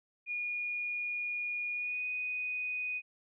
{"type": "tone with pitch glide", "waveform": "sine", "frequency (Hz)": [2440, 2488], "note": ["D#7", "D#7"], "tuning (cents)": [-34, -1], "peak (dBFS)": -33, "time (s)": [0.26, 3.02], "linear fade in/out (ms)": 50, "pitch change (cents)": 33, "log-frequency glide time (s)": [1.73, 2.06], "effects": []}